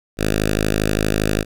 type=tone with notch filter; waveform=5% pulse; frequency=52.5 Hz; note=G#1; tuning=19 cents sharp; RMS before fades=-19 dBFS; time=0.17-1.45 s; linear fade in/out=50 ms; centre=870 Hz; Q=1.4; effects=none